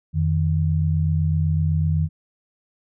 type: tone pair together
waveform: sine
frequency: 87.6 / 155.56 Hz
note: F2 / D#3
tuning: +6 / 0 cents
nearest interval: minor seventh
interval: 994 cents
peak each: -20 dBFS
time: 0.13-2.09 s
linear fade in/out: 50 ms
effects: none